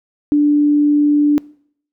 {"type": "tone", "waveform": "sine", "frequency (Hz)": 293.7, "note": "D4", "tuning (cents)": 0, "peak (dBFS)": -9, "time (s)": [0.32, 1.38], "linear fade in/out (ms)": 0, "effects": ["noise-tail reverb RT60 0.6 s tail -23 dB re dry"]}